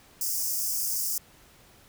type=high-pass noise; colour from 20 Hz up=white; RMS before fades=-29 dBFS; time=0.21-1.18 s; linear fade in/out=2 ms; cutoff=4900 Hz; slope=96 dB/octave; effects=pink hiss -56 dBFS RMS until 1.88 s